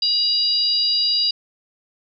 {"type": "harmonic tone", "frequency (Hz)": 962, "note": "B5", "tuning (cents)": -46, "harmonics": [3, 4, 5], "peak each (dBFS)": [-28, -24, -17], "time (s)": [0.02, 1.31], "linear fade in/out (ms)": 5, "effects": []}